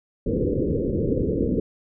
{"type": "low-pass noise", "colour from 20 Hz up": "white", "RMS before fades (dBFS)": -23, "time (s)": [0.26, 1.6], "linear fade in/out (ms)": 5, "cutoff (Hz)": 520, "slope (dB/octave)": 96, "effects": []}